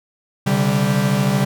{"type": "chord", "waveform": "45% pulse", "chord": "C suspended second", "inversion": "none", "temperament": "equal with one note detuned", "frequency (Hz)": [130.81, 144.23, 196], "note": ["C3", "D3", "G3"], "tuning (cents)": [0, -31, 0], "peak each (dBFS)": [-21, -20, -18], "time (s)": [0.46, 1.45], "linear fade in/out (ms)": 10, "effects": []}